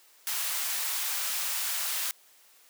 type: high-pass noise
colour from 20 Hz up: white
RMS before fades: -31 dBFS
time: 0.27-2.11 s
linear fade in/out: 0 ms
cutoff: 850 Hz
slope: 12 dB/octave
effects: white hiss -59 dBFS RMS until 2.69 s + high-pass 400 Hz 12 dB/octave